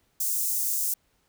white high-pass noise, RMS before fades -27 dBFS, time 0.2-0.94 s, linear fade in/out 5 ms, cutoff 6600 Hz, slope 24 dB/octave, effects pink hiss -69 dBFS RMS until 1.28 s

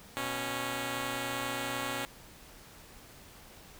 5% pulse tone pair together, 122.81 / 275.7 Hz, B2 / C#4, -9 / -9 cents, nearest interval octave + major second, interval 1400 cents, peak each -27 / -23 dBFS, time 0.17-2.05 s, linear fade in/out 0 ms, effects pink hiss -53 dBFS RMS until 3.79 s

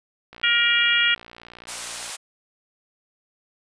click train, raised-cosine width 0.3 ms, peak -25 dBFS, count 105, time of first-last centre 0.33-2.096 s, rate 58.9 Hz
harmonic tone, 472.7 Hz, A#4, 24 cents sharp, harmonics 3 / 4 / 5 / 6 / 7, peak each -23 / -23 / -23 / -23 / -23 dBFS, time 0.43-1.15 s, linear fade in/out 10 ms
white high-pass noise, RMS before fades -31 dBFS, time 1.67-2.17 s, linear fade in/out 20 ms, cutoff 550 Hz, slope 24 dB/octave
effects resampled to 22050 Hz

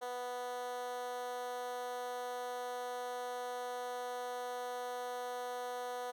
10% pulse tone with high-pass filter, 246.9 Hz, B3, in tune, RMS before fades -41 dBFS, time 0.01-6.12 s, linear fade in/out 20 ms, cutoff 580 Hz, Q 8.2, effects none

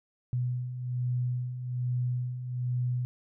sine beating tone pair, 123.2 / 124.4 Hz, B2 / B2, -4 / +13 cents, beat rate 1.2 Hz, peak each -36 / -29 dBFS, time 0.33-3.05 s, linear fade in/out 0 ms, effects none

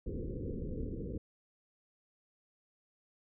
pink low-pass noise, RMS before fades -39 dBFS, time 0.06-1.18 s, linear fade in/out 5 ms, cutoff 510 Hz, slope 96 dB/octave, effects none

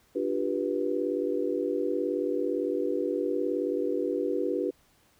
sine chord, G dominant seventh, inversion second, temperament just, 294 / 352.8 / 392 / 490 Hz, D4 / F4 / G4 / B4, +2 / +18 / 0 / -14 cents, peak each -32 / -32 / -31 / -31 dBFS, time 0.15-4.71 s, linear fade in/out 10 ms, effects pink hiss -64 dBFS RMS until 5.19 s

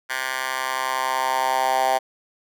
10% pulse tone with high-pass filter sweep, 130.81 Hz, C3, in tune, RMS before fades -23 dBFS, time 0.09-1.99 s, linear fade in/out 20 ms, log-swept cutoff 1400 to 750 Hz, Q 4.1, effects none

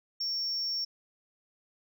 sine tone, 5480 Hz, F8, 34 cents flat, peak -28 dBFS, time 0.2-0.85 s, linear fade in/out 10 ms, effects tanh soft clip ceiling -27 dBFS

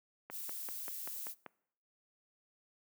click train, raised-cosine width 0.5 ms, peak -30 dBFS, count 7, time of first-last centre 0.3-1.463 s, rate 5.16 Hz
violet noise, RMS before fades -43 dBFS, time 0.3-1.35 s, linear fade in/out 50 ms
effects noise-tail reverb RT60 0.7 s tail -23 dB re dry + high-pass 200 Hz 12 dB/octave

